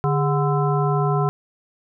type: harmonic tone with a mistuned harmonic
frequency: 146.83 Hz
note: D3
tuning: in tune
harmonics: 1 / 3 / 5 / 7 / 9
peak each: -19 / -24 / -26 / -27 / -29 dBFS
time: 0.04-1.29 s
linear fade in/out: 0 ms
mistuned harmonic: 3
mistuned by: -130 cents
effects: none